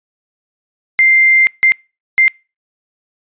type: tone bursts at uneven times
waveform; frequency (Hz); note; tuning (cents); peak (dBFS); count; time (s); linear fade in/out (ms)
sine; 2093; C7; 0; -6; 3; 0.99-1.47 / 1.63-1.72 / 2.18-2.28; 0
effects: noise-tail reverb RT60 0.3 s tail -26 dB re dry + resampled to 8000 Hz